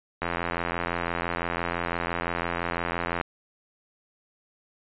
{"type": "click train", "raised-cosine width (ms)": 0.5, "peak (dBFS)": -12, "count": 258, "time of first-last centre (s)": [0.22, 3.212], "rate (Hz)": 85.9, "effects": ["resampled to 8000 Hz"]}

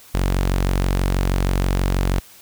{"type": "tone", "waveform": "sawtooth", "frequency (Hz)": 46.25, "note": "F#1", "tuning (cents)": 0, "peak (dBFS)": -13, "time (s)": [0.14, 2.2], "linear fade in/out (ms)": 10, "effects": ["white hiss -46 dBFS RMS until 2.41 s"]}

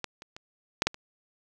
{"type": "clicks", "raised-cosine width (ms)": 0.2, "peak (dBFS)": [-15, -26, -25, -6, -6, -25], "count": 6, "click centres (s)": [0.043, 0.221, 0.365, 0.821, 0.87, 0.944], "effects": []}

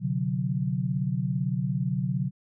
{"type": "tone cluster", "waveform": "sine", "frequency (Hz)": [127.4, 145, 183.2], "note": ["C3", "D3", "F#3"], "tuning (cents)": [-46, -22, -17], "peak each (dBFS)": -29, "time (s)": [0, 2.31], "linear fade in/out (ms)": 50, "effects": []}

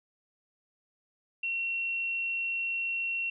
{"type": "tone", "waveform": "sine", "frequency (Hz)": 2727, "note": "F7", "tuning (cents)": -42, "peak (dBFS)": -29, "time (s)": [1.43, 3.3], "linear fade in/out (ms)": 5, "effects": []}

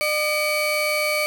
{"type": "tone pair together", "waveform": "35% pulse", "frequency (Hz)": [604.1, 2277], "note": ["D5", "C#7"], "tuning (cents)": [49, 46], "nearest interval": "octave + major seventh", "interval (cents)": 2297, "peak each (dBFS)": -21, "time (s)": [0.01, 1.26], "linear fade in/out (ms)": 0, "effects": []}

